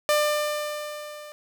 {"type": "tone with level ramp", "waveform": "sawtooth", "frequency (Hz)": 597, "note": "D5", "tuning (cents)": 28, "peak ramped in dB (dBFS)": [-14, -36], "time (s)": [0.09, 1.32], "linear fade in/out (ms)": 0, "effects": []}